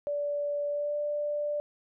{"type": "tone with pitch glide", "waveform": "sine", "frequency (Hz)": [580, 589.1], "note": ["D5", "D5"], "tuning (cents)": [-22, 5], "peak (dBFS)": -28, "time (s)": [0.07, 1.6], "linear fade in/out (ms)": 0, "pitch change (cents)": 27, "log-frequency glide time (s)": [0.68, 0.96], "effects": []}